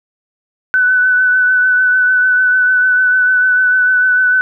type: tone with vibrato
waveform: sine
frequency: 1500 Hz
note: F#6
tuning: 23 cents sharp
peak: -8 dBFS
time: 0.74-4.41 s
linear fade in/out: 0 ms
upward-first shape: triangle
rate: 6.7 Hz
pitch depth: 27 cents each way
effects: none